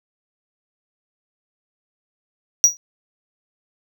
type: tone with exponential decay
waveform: triangle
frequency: 5770 Hz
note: F#8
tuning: 44 cents flat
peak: -3 dBFS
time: 2.64-2.77 s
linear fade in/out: 0 ms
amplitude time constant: 27 ms
effects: none